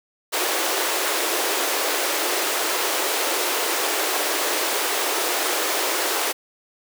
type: high-pass noise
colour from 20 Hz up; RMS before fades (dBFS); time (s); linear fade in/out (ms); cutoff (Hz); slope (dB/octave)
pink; -23; 0.32-6.33; 20; 330; 48
effects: none